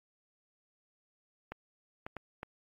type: clicks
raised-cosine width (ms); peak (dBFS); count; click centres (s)
0.5; -25; 4; 1.52 / 2.065 / 2.167 / 2.431
effects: AAC 48 kbps